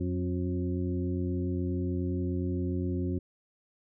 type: harmonic tone with a mistuned harmonic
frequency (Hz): 89.7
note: F2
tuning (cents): +47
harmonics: 1 / 2 / 3 / 4 / 6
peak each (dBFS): -31 / -35 / -34 / -36 / -48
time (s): 0-3.19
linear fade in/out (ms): 10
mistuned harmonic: 2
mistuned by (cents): +24
effects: none